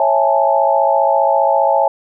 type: chord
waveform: sine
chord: A major seventh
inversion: first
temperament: just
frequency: 550 / 660 / 825 / 880 Hz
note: C#5 / E5 / G#5 / A5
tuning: -14 / +2 / -12 / 0 cents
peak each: -16 dBFS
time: 0-1.88 s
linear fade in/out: 2 ms
effects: none